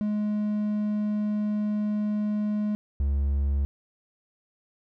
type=tone pair in turn; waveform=triangle; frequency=210 / 69.92 Hz; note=G#3 / C#2; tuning=+19 / +16 cents; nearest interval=octave + perfect fifth; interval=1903 cents; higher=first; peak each=-22 / -20 dBFS; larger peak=second; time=0.01-2.75 / 3-3.65 s; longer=first; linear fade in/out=0 ms; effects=none